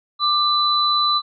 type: tone pair together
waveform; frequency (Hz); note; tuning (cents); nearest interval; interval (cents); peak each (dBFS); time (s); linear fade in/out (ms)
sine; 1186 / 3992; D6 / B7; +17 / +18; octave + major sixth; 2101; -18; 0.19-1.22; 50
effects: none